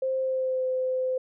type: tone with pitch glide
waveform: sine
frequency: 525 to 514.5 Hz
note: C5 to C5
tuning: +6 to -29 cents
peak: -24 dBFS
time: 0.02-1.18 s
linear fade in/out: 5 ms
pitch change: -35 cents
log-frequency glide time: 0.19-0.65 s
effects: none